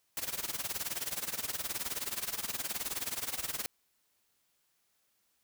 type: noise with tremolo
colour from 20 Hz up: white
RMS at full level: -34 dBFS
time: 0.17-3.66 s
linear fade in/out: 0 ms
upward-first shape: sine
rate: 19 Hz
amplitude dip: 85%
effects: white hiss -75 dBFS RMS until 5.43 s

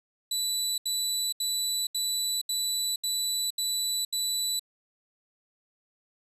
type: tone bursts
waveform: 25% pulse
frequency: 3965 Hz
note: B7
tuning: 6 cents sharp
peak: -23 dBFS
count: 8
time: 0.31-4.595 s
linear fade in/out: 5 ms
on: 470 ms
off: 75 ms
effects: resampled to 32000 Hz + 10-bit

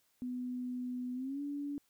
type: tone with pitch glide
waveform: sine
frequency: 249.3 to 286.4 Hz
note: B3 to D4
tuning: +16 to -43 cents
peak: -36 dBFS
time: 0.22-1.78 s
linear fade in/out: 0 ms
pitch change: +241 cents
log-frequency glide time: 1.14-1.41 s
effects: white hiss -74 dBFS RMS until 1.89 s

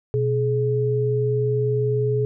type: tone pair together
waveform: sine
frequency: 123.97 / 422.8 Hz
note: B2 / G#4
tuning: +7 / +31 cents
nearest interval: octave + major sixth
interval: 2124 cents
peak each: -21 dBFS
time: 0.14-2.25 s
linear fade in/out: 0 ms
effects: none

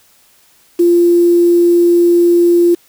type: tone with quantisation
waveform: sine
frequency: 346 Hz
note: F4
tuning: 16 cents flat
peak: -6 dBFS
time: 0.79-2.75 s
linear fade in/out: 10 ms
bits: 5
effects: white hiss -50 dBFS RMS until 2.88 s

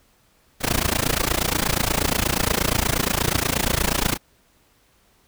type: noise with amplitude modulation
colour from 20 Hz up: pink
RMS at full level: -18 dBFS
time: 0.6-4.18 s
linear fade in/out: 50 ms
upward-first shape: sine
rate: 28.4 Hz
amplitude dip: 95%
effects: pink hiss -60 dBFS RMS until 5.27 s

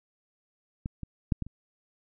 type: clicks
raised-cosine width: 5 ms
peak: -20 / -24 / -11 / -19 / -30 dBFS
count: 5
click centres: 0.859 / 1.033 / 1.322 / 1.423 / 1.466 s
effects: none

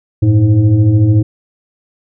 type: tone with frequency modulation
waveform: sine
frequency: 110.3 Hz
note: A2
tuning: 5 cents sharp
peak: -6 dBFS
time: 0.22-1.23 s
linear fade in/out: 10 ms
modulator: 207 Hz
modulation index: 0.77
effects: none

